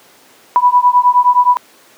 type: beating tone pair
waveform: sine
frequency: 981 / 990.6 Hz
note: B5 / B5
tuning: -12 / +5 cents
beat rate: 9.6 Hz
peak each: -10 dBFS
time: 0.56-1.57 s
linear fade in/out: 0 ms
effects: pink hiss -45 dBFS RMS until 1.97 s + high-pass 300 Hz 12 dB/octave